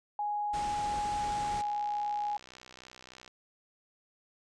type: tone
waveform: sine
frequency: 830.6 Hz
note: G#5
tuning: in tune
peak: -30 dBFS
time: 0.19-2.37 s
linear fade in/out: 2 ms
type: low-pass noise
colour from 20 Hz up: pink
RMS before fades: -42 dBFS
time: 0.53-1.62 s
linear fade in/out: 10 ms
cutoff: 8900 Hz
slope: 48 dB/octave
type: click train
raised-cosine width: 0.2 ms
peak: -32 dBFS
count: 134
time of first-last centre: 1.18-3.278 s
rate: 63.4 Hz
effects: none